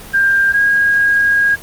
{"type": "tone pair in turn", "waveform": "sine", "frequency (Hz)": [1594, 1635], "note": ["G6", "G#6"], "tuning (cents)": [28, -28], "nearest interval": "unison", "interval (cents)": 44, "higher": "second", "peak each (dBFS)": -9, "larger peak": "neither", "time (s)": [[0.13, 0.53], [0.53, 1.56]], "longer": "second", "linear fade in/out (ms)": 20, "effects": ["pink hiss -34 dBFS RMS until 1.62 s", "Opus 24 kbps"]}